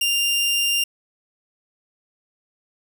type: tone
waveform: sawtooth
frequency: 2794 Hz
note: F7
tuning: in tune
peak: -15 dBFS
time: 0.01-0.84 s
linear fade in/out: 5 ms
effects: none